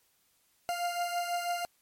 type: beating tone pair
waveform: 40% pulse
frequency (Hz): 698.5 / 704.6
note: F5 / F5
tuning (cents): 0 / +15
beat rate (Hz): 6.1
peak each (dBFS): -31 / -36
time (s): 0.69-1.65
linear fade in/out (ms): 0
effects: white hiss -70 dBFS RMS until 1.81 s + MP3 64 kbps